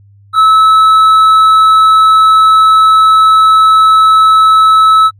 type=tone with hard clipping; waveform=sine; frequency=1300 Hz; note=E6; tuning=24 cents flat; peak=-4 dBFS; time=0.33-5.11 s; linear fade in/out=50 ms; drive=4 dB; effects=added 100 Hz sine -39 dBFS peak until 5.19 s + AAC 64 kbps